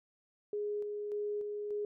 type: tone with tremolo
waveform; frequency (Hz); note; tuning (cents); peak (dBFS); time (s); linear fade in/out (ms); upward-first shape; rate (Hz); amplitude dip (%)
sine; 415.3; G#4; 0; -33; 0.53-1.85; 2; square; 1.7; 30
effects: none